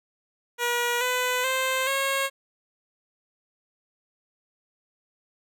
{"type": "tone with pitch steps", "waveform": "10% pulse", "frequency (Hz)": [480, 500.7, 522.2, 544.7], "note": ["B4", "B4", "C5", "C#5"], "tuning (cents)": [-49, 24, -3, -30], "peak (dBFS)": -15, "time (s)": [0.58, 2.3], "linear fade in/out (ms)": 50, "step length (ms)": 430, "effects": []}